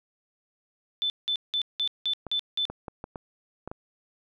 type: tone bursts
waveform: sine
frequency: 3520 Hz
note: A7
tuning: in tune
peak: -24 dBFS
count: 7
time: 1.02-2.653 s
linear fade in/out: 0 ms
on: 79 ms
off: 180 ms
type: clicks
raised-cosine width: 1 ms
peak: -22 dBFS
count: 7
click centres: 2.267 / 2.7 / 2.882 / 3.041 / 3.158 / 3.676 / 3.715 s
effects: none